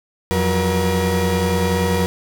35% pulse tone cluster, 86.9 / 184.2 / 477.6 Hz, F2 / F#3 / A#4, -8 / -7 / +42 cents, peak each -19 dBFS, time 0.31-2.06 s, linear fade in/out 0 ms, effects none

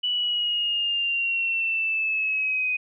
sine linear sweep, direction down, 2964 to 2494 Hz, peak -22 dBFS, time 0.03-2.77 s, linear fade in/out 10 ms, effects none

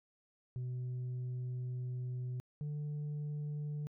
sine tone pair in turn, 125.4 / 148.14 Hz, B2 / D3, +27 / +15 cents, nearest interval minor third, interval 288 cents, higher second, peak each -34 / -34 dBFS, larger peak neither, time 0.56-2.4 / 2.61-3.87 s, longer first, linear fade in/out 0 ms, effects tanh soft clip ceiling -36 dBFS

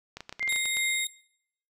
clicks, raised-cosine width 0.2 ms, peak -21 dBFS, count 11, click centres 0.17 / 0.206 / 0.294 / 0.326 / 0.395 / 0.428 / 0.477 / 0.525 / 0.561 / 0.656 / 0.77 s
sine tone with tremolo, 2100 Hz, C7, 6 cents sharp, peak -26 dBFS, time 0.4-1.05 s, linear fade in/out 10 ms, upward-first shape sine, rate 2.7 Hz, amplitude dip 35%
20% pulse tone, 3729 Hz, A#7, in tune, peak -23 dBFS, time 0.49-1.07 s, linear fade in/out 2 ms
effects noise-tail reverb RT60 0.7 s tail -21 dB re dry

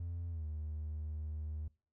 triangle tone with pitch glide, 85.7 to 76.79 Hz, F2 to D#2, -32 to -22 cents, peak -35 dBFS, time 0-1.68 s, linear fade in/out 5 ms, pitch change -190 cents, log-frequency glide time 0.29-0.45 s, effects noise-tail reverb RT60 0.4 s tail -26 dB re dry + tanh soft clip ceiling -33 dBFS

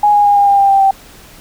sine tone with pitch steps, 830.6 / 823 / 815.4 / 807.9 / 800.5 / 793.1 / 785.8 / 778.6 Hz, G#5 / G#5 / G#5 / G#5 / G5 / G5 / G5 / G5, 0 / -16 / -32 / -48 / +36 / +20 / +4 / -12 cents, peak -6 dBFS, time 0.03-0.91 s, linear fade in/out 5 ms, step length 110 ms, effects pink hiss -39 dBFS RMS until 1.4 s

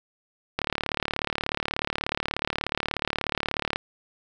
click train, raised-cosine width 0.3 ms, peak -9 dBFS, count 117, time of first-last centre 0.59-3.759 s, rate 36.6 Hz, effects none

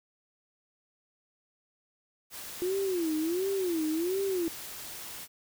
white noise, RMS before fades -42 dBFS, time 2.3-5.28 s, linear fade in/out 50 ms
sine tone with vibrato, 349.2 Hz, F4, in tune, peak -27 dBFS, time 2.62-4.48 s, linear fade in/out 0 ms, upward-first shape sine, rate 1.4 Hz, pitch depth 210 cents each way
effects none

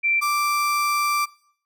sine / 35% pulse tone pair in turn, 2349 / 1174.5 Hz, D7 / D6, 0 / 0 cents, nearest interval octave, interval 1200 cents, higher first, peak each -18 dBFS, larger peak neither, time 0.03-0.21 / 0.21-1.26 s, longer second, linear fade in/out 20 ms, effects noise-tail reverb RT60 0.6 s tail -21 dB re dry

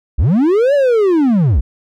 triangle linear two-way sweep, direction up then down, 46.25 to 587.3 to 46.25 Hz, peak -7 dBFS, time 0.18-1.61 s, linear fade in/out 10 ms, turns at 0.74 s, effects none

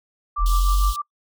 sine tone with tremolo, 1174.7 Hz, D6, in tune, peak -22 dBFS, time 0.36-1.02 s, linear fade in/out 10 ms, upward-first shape sine, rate 6.5 Hz, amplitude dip 65%
sine exponential sweep, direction up, 40.99 to 49.21 Hz, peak -15 dBFS, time 0.38-0.94 s, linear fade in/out 50 ms
pink high-pass noise, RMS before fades -34 dBFS, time 0.46-0.96 s, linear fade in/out 0 ms, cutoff 2900 Hz, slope 96 dB/octave
effects noise-tail reverb RT60 0.1 s tail -25 dB re dry

